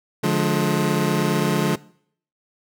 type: chord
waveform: 25% pulse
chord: D diminished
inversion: none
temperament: just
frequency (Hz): 146.83 / 176.2 / 211.4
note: D3 / F3 / Ab3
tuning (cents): 0 / +16 / +31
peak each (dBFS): -19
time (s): 0.23-1.76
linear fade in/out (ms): 10
effects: noise-tail reverb RT60 0.6 s tail -21 dB re dry